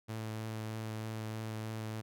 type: tone with vibrato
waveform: sawtooth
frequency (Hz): 110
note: A2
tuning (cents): 0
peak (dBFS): -34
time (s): 0.08-2.02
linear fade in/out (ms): 20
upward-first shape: triangle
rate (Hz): 3.2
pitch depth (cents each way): 14
effects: none